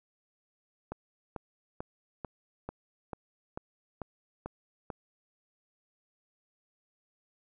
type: click train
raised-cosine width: 1 ms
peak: -23 dBFS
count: 10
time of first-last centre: 0.92-4.902 s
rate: 2.26 Hz
effects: none